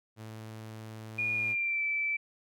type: tone with vibrato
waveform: sawtooth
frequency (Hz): 110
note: A2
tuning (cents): 0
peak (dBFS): -38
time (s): 0.16-1.56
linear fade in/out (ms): 50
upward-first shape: sine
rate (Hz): 19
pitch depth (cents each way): 9
type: tone with pitch glide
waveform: sine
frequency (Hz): 2436 to 2321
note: D#7 to D7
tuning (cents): -37 to -21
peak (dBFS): -28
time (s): 1.18-2.17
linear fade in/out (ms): 10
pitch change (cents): -84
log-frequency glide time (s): 1.35-1.83
effects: none